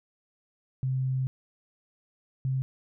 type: tone pair in turn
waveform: sine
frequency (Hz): 130.81 / 131.95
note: C3 / C3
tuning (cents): 0 / +15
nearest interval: unison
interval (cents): 15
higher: second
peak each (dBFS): -25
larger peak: neither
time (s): 0.83-1.27 / 2.45-2.62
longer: first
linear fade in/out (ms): 0
effects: none